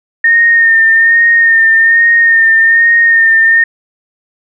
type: tone with vibrato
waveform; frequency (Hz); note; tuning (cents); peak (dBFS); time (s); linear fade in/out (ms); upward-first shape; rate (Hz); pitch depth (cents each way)
sine; 1831; A#6; -32; -4; 0.24-3.64; 5; sine; 1.2; 26
effects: none